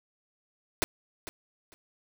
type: noise with echo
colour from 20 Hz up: pink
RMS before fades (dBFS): -26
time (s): 0.82-0.84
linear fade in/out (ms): 0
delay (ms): 450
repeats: 2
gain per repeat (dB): -14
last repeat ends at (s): 1.74
effects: none